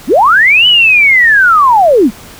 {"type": "linear two-way sweep", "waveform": "sine", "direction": "up then down", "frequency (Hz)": [182, 3010, 182], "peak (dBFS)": -3, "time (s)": [0.07, 2.11], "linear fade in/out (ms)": 50, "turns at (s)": 0.67, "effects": ["pink hiss -33 dBFS RMS until 2.39 s"]}